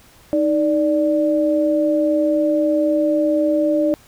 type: tone pair together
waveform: sine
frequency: 311.1 / 587.3 Hz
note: D#4 / D5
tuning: 0 / 0 cents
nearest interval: major seventh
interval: 1100 cents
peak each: -17 dBFS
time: 0.33-3.94 s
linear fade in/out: 0 ms
effects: pink hiss -49 dBFS RMS until 4.07 s